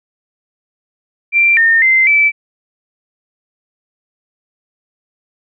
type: tone with pitch steps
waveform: sine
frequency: 2360 / 1824 / 2076 / 2315 Hz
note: D7 / A#6 / C7 / D7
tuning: +8 / -38 / -14 / -25 cents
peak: -7 dBFS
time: 1.32-2.32 s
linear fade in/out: 50 ms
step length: 250 ms
effects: none